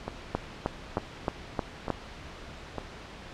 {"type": "two click trains", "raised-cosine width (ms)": 1, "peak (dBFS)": [-18, -12], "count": [4, 6], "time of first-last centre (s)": [[0.08, 2.783], [0.35, 1.903]], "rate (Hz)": [1.11, 3.22], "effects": ["pink hiss -44 dBFS RMS until 3.33 s", "low-pass 4000 Hz 12 dB/octave"]}